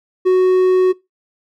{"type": "tone", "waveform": "triangle", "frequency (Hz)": 370, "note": "F#4", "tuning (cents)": 0, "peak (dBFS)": -7, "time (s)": [0.25, 0.93], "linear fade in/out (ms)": 20, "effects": ["noise-tail reverb RT60 0.2 s tail -21 dB re dry"]}